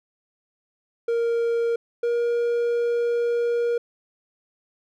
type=tone pair in turn; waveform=triangle; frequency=466.2 / 473.5 Hz; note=A#4 / A#4; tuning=0 / +27 cents; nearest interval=unison; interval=27 cents; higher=second; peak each=-18 dBFS; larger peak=neither; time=1.08-1.76 / 2.03-3.78 s; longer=second; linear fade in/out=5 ms; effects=none